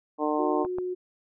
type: harmonic tone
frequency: 151.1 Hz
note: D3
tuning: 50 cents sharp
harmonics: 2 / 3 / 4 / 5 / 6 / 7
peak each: -28 / -30 / -31 / -32 / -33 / -33 dBFS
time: 0.18-0.67 s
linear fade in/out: 50 ms
type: tone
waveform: sine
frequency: 363.7 Hz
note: F#4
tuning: 30 cents flat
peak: -28 dBFS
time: 0.38-0.95 s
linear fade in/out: 20 ms
type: clicks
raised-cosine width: 1 ms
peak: -22 dBFS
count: 2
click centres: 0.649 / 0.785 s
effects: none